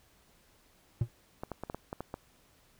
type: tone with exponential decay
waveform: triangle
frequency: 116.54 Hz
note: A#2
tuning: in tune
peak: -20 dBFS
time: 1.01-1.09 s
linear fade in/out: 5 ms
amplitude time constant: 16 ms
type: clicks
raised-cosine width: 1 ms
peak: -23 dBFS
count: 8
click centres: 1.435 / 1.517 / 1.636 / 1.699 / 1.746 / 1.929 / 2.006 / 2.141 s
effects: pink hiss -65 dBFS RMS until 2.79 s